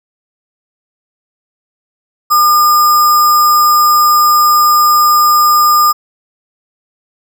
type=tone with sample-and-hold; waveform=sine; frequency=1209 Hz; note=D6; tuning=50 cents sharp; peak=-5 dBFS; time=2.3-5.93 s; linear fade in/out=20 ms; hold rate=6300 Hz; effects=none